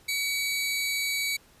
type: tone pair together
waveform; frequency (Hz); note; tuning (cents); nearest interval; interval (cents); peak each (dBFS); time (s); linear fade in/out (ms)
sawtooth; 2264 / 3952; C#7 / B7; +36 / 0; minor seventh; 964; -24 / -30; 0.08-1.37; 10
effects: pink hiss -58 dBFS RMS until 1.6 s + resampled to 32000 Hz